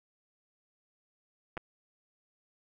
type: clicks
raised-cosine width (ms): 0.5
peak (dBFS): -23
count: 2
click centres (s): 1.57 / 1.576
effects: none